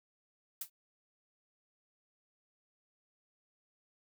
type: noise with exponential decay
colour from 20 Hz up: blue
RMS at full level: -34 dBFS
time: 0.61-0.7 s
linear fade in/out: 5 ms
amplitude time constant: 19 ms
effects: none